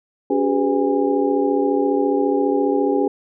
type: tone cluster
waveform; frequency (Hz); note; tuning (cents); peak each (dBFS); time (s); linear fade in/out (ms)
sine; 281.5 / 376.5 / 411.1 / 502 / 816; C#4 / F#4 / G#4 / B4 / G#5; +27 / +30 / -18 / +28 / -31; -20 / -23 / -20 / -24 / -26; 0.3-3.08; 5
effects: none